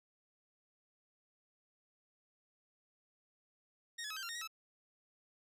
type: tone with pitch steps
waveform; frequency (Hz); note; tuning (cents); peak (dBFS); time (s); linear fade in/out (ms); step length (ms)
15% pulse; 1862 / 1700 / 1281 / 1567 / 1381 / 1850 / 1902 / 1307; A#6 / G#6 / E6 / G6 / F6 / A#6 / A#6 / E6; -2 / +40 / -50 / -1 / -20 / -14 / +34 / -15; -35; 3.98-4.476; 10; 62
effects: resampled to 32000 Hz